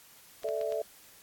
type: clicks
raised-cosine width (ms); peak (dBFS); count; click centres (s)
0.2; -29; 4; 0.434 / 0.488 / 0.613 / 0.723
type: chord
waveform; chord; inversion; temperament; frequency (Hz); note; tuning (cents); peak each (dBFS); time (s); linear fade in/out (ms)
sine; A suspended fourth; none; equal; 440 / 587.3 / 659.3; A4 / D5 / E5; 0 / 0 / 0; -34; 0.44-0.82; 5
effects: white hiss -56 dBFS RMS until 1.22 s + AAC 64 kbps